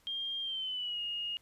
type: tone with pitch glide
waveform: sine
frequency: 3207 to 2857 Hz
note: G7 to F7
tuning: +39 to +39 cents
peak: -34 dBFS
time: 0.07-1.37 s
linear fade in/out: 0 ms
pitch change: -200 cents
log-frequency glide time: 0.41-1.01 s
effects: pink hiss -67 dBFS RMS until 1.41 s + resampled to 32000 Hz